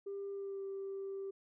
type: tone with pitch glide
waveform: sine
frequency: 397.5 to 390.7 Hz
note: G4 to G4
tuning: +24 to -6 cents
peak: -38 dBFS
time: 0.06-1.31 s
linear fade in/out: 10 ms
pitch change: -30 cents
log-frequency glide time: 0.32-0.64 s
effects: tanh soft clip ceiling -36 dBFS